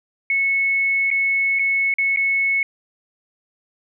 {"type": "tone with dropouts", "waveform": "sine", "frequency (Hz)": 2200, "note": "C#7", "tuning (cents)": -14, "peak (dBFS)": -16, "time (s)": [0.3, 2.63], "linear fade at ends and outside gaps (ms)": 2, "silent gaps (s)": [[1.104, 1.112], [1.589, 1.593], [1.94, 1.984], [2.162, 2.171]], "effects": []}